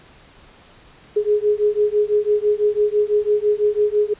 sine beating tone pair, 415.3 / 421.3 Hz, G#4 / G#4, 0 / +25 cents, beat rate 6 Hz, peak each -18 dBFS, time 1.16-4.14 s, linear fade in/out 10 ms, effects pink hiss -48 dBFS RMS until 4.19 s + resampled to 8000 Hz

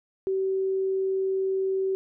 sine tone, 382.9 Hz, G4, 41 cents flat, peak -23 dBFS, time 0.27-1.95 s, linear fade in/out 0 ms, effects none

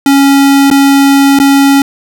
square tone with dropouts, 277.2 Hz, C#4, in tune, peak -4 dBFS, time 0.06-1.82 s, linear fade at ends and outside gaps 2 ms, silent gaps 0.702-0.712 / 1.389-1.399 s, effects none

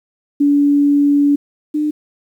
sine tone pair in turn, 286.8 / 300.9 Hz, D4 / D4, -41 / +42 cents, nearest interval minor second, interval 83 cents, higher second, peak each -9 / -14 dBFS, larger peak first, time 0.4-1.36 / 1.74-1.91 s, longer first, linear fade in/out 10 ms, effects 8-bit

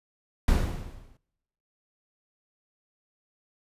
brown noise with exponential decay, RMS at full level -18 dBFS, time 0.48-1.17 s, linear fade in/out 2 ms, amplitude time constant 150 ms, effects noise-tail reverb RT60 1.0 s tail -26 dB re dry + resampled to 32000 Hz

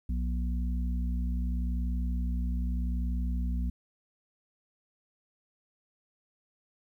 harmonic tone, 60.8 Hz, B1, 26 cents flat, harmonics 1 / 3 / 4, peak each -28 / -38 / -40 dBFS, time 0.09-3.7 s, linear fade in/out 5 ms, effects 11-bit

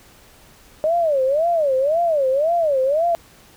sine tone with vibrato, 600 Hz, D5, 37 cents sharp, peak -15 dBFS, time 0.84-3.15 s, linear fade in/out 0 ms, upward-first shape sine, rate 1.9 Hz, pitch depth 250 cents each way, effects pink hiss -49 dBFS RMS until 3.56 s

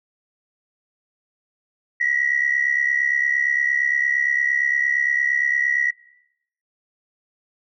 sine tone pair together, 1899.3 / 1968 Hz, A#6 / B6, +32 / -7 cents, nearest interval minor second, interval 61 cents, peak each -20 dBFS, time 2-5.91 s, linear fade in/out 10 ms, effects noise-tail reverb RT60 0.8 s tail -21 dB re dry + tanh soft clip ceiling -10 dBFS

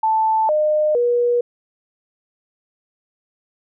sine tone with pitch steps, 880 / 609 / 481.9 Hz, A5 / D#5 / B4, 0 / -37 / -43 cents, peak -14 dBFS, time 0.03-1.41 s, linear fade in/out 5 ms, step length 460 ms, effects none

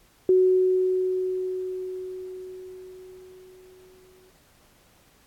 sine tone with exponential decay, 370.9 Hz, F#4, 4 cents sharp, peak -14 dBFS, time 0.29-4.3 s, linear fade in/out 2 ms, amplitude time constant 870 ms, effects pink hiss -59 dBFS RMS until 5.26 s + AAC 64 kbps

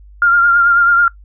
sine tone with vibrato, 1396.9 Hz, F6, in tune, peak -7 dBFS, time 0.22-1.08 s, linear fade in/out 2 ms, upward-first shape triangle, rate 9.2 Hz, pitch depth 37 cents each way, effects noise-tail reverb RT60 0.1 s tail -20 dB re dry + added 50 Hz sine -37 dBFS peak until 1.24 s

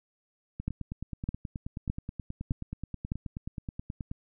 two click trains, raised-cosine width 5 ms, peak -17 / -23 dBFS, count 5 / 34, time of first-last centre 0.68-3.119 / 0.6-4.114 s, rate 1.64 / 9.39 Hz, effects none

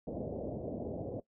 white low-pass noise, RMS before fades -39 dBFS, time 0.07-1.2 s, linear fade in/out 2 ms, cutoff 630 Hz, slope 48 dB/octave, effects noise-tail reverb RT60 0.1 s tail -17 dB re dry + high-pass 60 Hz 12 dB/octave

